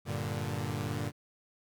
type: chord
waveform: sawtooth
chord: G minor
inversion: none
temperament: equal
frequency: 98 / 116.54 / 146.83 Hz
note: G2 / Bb2 / D3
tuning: 0 / 0 / 0 cents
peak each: -33 dBFS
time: 0.05-1.12 s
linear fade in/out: 50 ms
effects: Opus 48 kbps